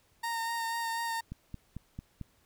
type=tone with vibrato; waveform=30% pulse; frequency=921 Hz; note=A#5; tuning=21 cents flat; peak=-29 dBFS; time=0.23-1.21 s; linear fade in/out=10 ms; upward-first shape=sine; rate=4.1 Hz; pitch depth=18 cents each way
type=click train; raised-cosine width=5 ms; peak=-27 dBFS; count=5; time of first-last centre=1.32-2.213 s; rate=4.48 Hz
effects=pink hiss -68 dBFS RMS until 2.45 s